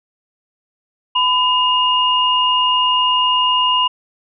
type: tone pair together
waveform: sine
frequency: 1004 / 2844 Hz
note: B5 / F7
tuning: +28 / +31 cents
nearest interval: octave + tritone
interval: 1803 cents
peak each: -15 dBFS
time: 1.15-3.88 s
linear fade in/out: 10 ms
effects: none